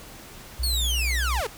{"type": "tone", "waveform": "sine", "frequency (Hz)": 62, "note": "B1", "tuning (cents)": 7, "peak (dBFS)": -24, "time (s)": [0.59, 1.41], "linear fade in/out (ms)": 10}
{"type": "linear sweep", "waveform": "sawtooth", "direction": "down", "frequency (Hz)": [4498, 392], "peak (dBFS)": -22, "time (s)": [0.63, 1.47], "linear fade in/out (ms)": 5}
{"effects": ["pink hiss -44 dBFS RMS until 1.57 s"]}